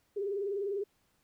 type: tone with vibrato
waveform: sine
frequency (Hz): 400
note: G4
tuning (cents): +35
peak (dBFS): -31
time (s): 0.16-0.84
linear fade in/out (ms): 10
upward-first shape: sine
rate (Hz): 20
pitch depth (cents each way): 83
effects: pink hiss -73 dBFS RMS until 1.23 s